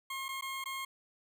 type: tone with dropouts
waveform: 20% pulse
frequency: 1074 Hz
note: C6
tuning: 45 cents sharp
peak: -32 dBFS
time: 0.1-0.85 s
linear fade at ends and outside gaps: 5 ms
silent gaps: 0.284-0.288 / 0.411-0.422 / 0.641-0.657 s
effects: none